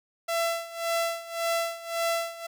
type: tone with tremolo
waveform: sawtooth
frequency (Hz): 671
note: E5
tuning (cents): +31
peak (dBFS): -20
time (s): 0.28-2.47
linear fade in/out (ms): 10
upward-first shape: sine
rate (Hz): 1.8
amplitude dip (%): 85
effects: none